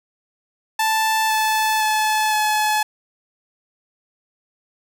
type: tone with pitch steps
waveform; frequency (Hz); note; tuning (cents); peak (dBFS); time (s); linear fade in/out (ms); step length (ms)
sawtooth; 880 / 871.4 / 862.9 / 854.5; A5 / A5 / A5 / G#5; 0 / -17 / -34 / +49; -13; 0.79-2.83; 5; 510
effects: none